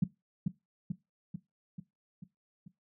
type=tone with echo; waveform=sine; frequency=174.5 Hz; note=F3; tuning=1 cent flat; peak=-21 dBFS; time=0.02-0.04 s; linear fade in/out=5 ms; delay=440 ms; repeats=6; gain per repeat=-4 dB; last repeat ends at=2.68 s; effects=noise-tail reverb RT60 0.2 s tail -17 dB re dry + high-pass 80 Hz 12 dB/octave